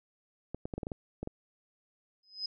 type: clicks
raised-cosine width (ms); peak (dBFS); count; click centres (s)
2; -23; 9; 0.546 / 0.655 / 0.738 / 0.78 / 0.832 / 0.869 / 0.918 / 1.23 / 1.274
type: tone with exponential growth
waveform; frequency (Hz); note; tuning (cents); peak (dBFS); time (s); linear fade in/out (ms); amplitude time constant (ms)
sine; 5050; D#8; +25; -30; 2.23-2.46; 5; 48
effects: none